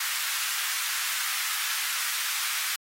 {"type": "high-pass noise", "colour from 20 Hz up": "pink", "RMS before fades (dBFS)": -30, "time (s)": [0, 2.76], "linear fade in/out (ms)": 5, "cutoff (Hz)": 1300, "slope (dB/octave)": 24, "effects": ["AAC 48 kbps"]}